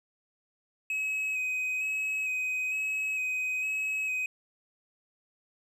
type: tone with vibrato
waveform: triangle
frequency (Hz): 2538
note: D#7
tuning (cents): +34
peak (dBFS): -27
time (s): 0.9-4.26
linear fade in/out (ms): 2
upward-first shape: square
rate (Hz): 1.1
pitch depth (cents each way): 16
effects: none